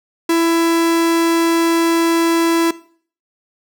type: tone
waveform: 45% pulse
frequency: 333 Hz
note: E4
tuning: 18 cents sharp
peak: -12 dBFS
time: 0.29-2.71 s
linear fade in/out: 5 ms
effects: noise-tail reverb RT60 0.5 s tail -19 dB re dry